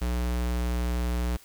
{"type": "tone", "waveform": "square", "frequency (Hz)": 60.4, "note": "B1", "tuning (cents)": -38, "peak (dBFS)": -26, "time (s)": [0.01, 1.37], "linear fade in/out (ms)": 10, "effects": ["white hiss -54 dBFS RMS until 1.44 s"]}